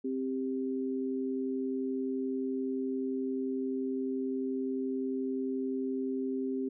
sine tone pair together, 262.9 / 394.4 Hz, C4 / G4, +8 / +11 cents, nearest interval perfect fifth, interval 703 cents, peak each -32 / -35 dBFS, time 0.04-6.69 s, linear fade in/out 10 ms, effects none

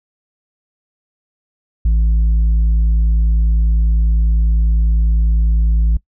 sine tone with tanh clipping, 55 Hz, A1, in tune, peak -11 dBFS, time 1.85-5.97 s, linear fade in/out 5 ms, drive 4 dB, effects noise-tail reverb RT60 0.1 s tail -21 dB re dry

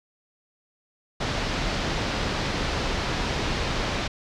pink low-pass noise, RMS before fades -27 dBFS, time 1.2-4.08 s, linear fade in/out 10 ms, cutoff 5300 Hz, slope 24 dB/octave, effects none

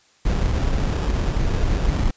brown noise with sample-and-hold, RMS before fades -20 dBFS, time 0.25-2.11 s, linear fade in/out 5 ms, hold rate 2100 Hz, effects white hiss -57 dBFS RMS until 2.16 s + resampled to 16000 Hz

